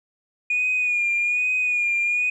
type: tone with vibrato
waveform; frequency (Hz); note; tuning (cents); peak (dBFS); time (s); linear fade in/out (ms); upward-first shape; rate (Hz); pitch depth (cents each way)
sine; 2449; D#7; -28; -18; 0.5-2.3; 5; sine; 1.2; 40
effects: tanh soft clip ceiling -15 dBFS